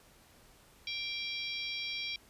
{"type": "harmonic tone with a mistuned harmonic", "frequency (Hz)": 784, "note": "G5", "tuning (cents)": 0, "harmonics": [3, 4, 5, 6, 7], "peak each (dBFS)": [-39, -41, -43, -45, -46], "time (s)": [0.87, 2.16], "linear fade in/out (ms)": 2, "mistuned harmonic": 4, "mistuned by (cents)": 69, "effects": ["pink hiss -61 dBFS RMS until 2.29 s", "resampled to 32000 Hz"]}